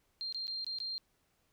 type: tone with dropouts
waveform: sine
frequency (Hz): 4186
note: C8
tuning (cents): 0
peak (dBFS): -36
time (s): 0.21-0.98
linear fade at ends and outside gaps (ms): 0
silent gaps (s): 0.325-0.346 / 0.47-0.479 / 0.645-0.666 / 0.786-0.802
effects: pink hiss -75 dBFS RMS until 1.52 s